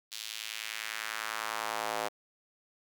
square tone with high-pass filter sweep, 55 Hz, A1, in tune, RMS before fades -37 dBFS, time 0.11-2.09 s, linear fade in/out 20 ms, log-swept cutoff 3900 to 620 Hz, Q 1.5, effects none

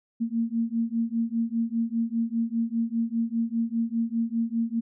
sine beating tone pair, 227.4 / 232.4 Hz, A#3 / A#3, -43 / -5 cents, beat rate 5 Hz, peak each -27 dBFS, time 0.2-4.81 s, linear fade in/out 20 ms, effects none

